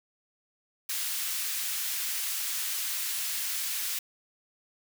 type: high-pass noise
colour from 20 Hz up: white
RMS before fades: -32 dBFS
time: 0.89-3.99 s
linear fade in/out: 5 ms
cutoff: 1700 Hz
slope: 12 dB/octave
effects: none